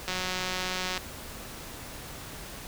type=click train; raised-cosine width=0.2 ms; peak=-14 dBFS; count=166; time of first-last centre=0.08-0.977 s; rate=184 Hz; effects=pink hiss -42 dBFS RMS until 2.67 s